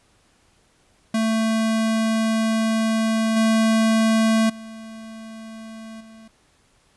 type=tone with level steps; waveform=square; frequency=222.3 Hz; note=A3; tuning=18 cents sharp; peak=-19 / -16 / -36 / -43 dBFS; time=1.14-6.28 s; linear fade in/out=5 ms; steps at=3.36 / 4.49 / 6 s; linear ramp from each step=10 ms; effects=pink hiss -60 dBFS RMS until 6.96 s + resampled to 24000 Hz